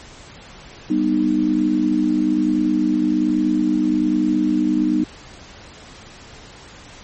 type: chord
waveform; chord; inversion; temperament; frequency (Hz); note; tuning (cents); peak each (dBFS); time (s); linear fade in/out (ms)
sine; G augmented; none; just; 196 / 245 / 306.2; G3 / B3 / D#4; 0 / -14 / -28; -23 / -20 / -17; 0.9-5.04; 5
effects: pink hiss -41 dBFS RMS until 7.03 s + MP3 32 kbps